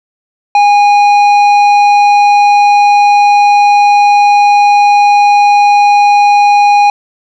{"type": "tone with tanh clipping", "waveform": "sine", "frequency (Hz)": 820, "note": "G#5", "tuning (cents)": -22, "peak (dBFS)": -5, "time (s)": [0.55, 6.9], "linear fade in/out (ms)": 2, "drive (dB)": 10, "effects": []}